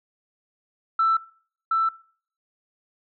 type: tone with echo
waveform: sine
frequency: 1328 Hz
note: E6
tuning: 12 cents sharp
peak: -16 dBFS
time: 0.99-1.17 s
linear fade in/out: 5 ms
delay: 720 ms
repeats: 1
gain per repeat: -2 dB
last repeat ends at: 1.89 s
effects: noise-tail reverb RT60 0.5 s tail -20 dB re dry + tanh soft clip ceiling -13 dBFS